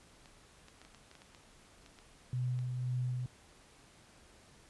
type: clicks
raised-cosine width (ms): 0.2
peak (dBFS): -37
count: 12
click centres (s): 0.258 / 0.684 / 0.816 / 0.85 / 0.947 / 1.114 / 1.153 / 1.219 / 1.348 / 1.862 / 1.988 / 2.59
type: tone with tremolo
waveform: sine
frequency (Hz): 125.2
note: B2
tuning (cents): +24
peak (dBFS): -31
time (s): 2.33-3.26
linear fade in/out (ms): 2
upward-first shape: sine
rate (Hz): 1.9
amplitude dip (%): 35
effects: pink hiss -61 dBFS RMS until 4.69 s + resampled to 24000 Hz